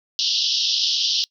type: band-pass noise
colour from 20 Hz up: white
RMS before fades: -21 dBFS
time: 0.19-1.24 s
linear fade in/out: 0 ms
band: 2900 to 5600 Hz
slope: 96 dB/octave
effects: noise-tail reverb RT60 0.1 s tail -24 dB re dry